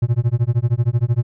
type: tone with tremolo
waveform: triangle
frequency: 118.9 Hz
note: A#2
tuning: 35 cents sharp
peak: -9 dBFS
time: 0.02-1.23 s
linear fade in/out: 5 ms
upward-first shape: sine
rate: 13 Hz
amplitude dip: 100%
effects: none